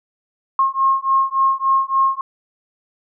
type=beating tone pair; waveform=sine; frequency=1074 / 1077.5 Hz; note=C6 / C#6; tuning=+45 / -49 cents; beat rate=3.5 Hz; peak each=-17 dBFS; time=0.59-2.21 s; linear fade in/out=2 ms; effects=none